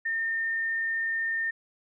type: tone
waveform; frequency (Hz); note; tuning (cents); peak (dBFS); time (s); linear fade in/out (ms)
sine; 1816; A#6; -46; -26; 0.05-1.51; 10
effects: none